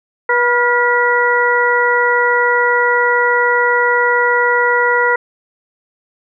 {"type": "harmonic tone with a mistuned harmonic", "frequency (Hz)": 486, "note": "B4", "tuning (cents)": -28, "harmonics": [1, 2, 3, 4], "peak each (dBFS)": [-16, -16, -16, -16], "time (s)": [0.29, 5.16], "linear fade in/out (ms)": 5, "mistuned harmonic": 3, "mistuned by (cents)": -47, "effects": []}